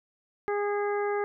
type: harmonic tone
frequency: 410 Hz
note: G#4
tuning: 22 cents flat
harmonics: 1 / 2 / 3 / 4 / 5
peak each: -27 / -33 / -37 / -39 / -41 dBFS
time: 0.48-1.24 s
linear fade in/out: 0 ms
effects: none